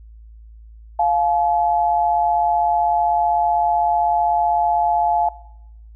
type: tone pair together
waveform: sine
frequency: 700 / 855.8 Hz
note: F5 / A5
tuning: +4 / -48 cents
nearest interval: minor third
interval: 348 cents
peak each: -17 dBFS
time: 0.99-5.29 s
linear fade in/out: 5 ms
effects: noise-tail reverb RT60 0.8 s tail -20 dB re dry + added 55 Hz sine -39 dBFS peak until 5.95 s